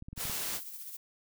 clicks, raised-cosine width 5 ms, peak -31 dBFS, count 6, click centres 0.024 / 0.085 / 0.13 / 0.178 / 0.254 / 0.298 s
white noise, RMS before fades -36 dBFS, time 0.16-0.61 s, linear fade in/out 50 ms
violet noise with tremolo, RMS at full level -42 dBFS, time 0.33-0.97 s, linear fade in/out 5 ms, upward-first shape sine, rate 15 Hz, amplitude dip 45%
effects none

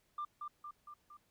sine tone with echo, 1191 Hz, D6, 24 cents sharp, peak -36 dBFS, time 0.18-0.25 s, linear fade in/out 5 ms, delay 230 ms, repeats 4, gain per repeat -4 dB, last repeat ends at 1.17 s, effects tanh soft clip ceiling -34 dBFS + pink hiss -75 dBFS RMS until 1.3 s

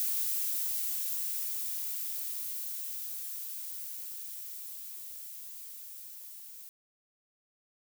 violet noise with level ramp, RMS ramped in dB -31 to -48 dBFS, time 0-6.69 s, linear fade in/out 0 ms, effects none

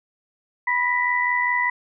sine tone cluster, 984 / 1902 / 1987 Hz, B5 / A#6 / B6, -7 / +34 / +10 cents, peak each -23 / -28 / -21 dBFS, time 0.67-1.7 s, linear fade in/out 5 ms, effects none

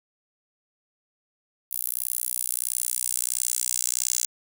10% pulse tone with high-pass filter sweep, 61.5 Hz, B1, 7 cents flat, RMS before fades -28 dBFS, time 1.71-4.26 s, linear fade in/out 5 ms, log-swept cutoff 12000 to 7100 Hz, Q 2.5, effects none

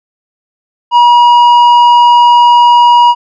sine tone with tanh clipping, 960 Hz, B5, 49 cents flat, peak -3 dBFS, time 0.91-3.15 s, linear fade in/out 50 ms, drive 7 dB, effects none

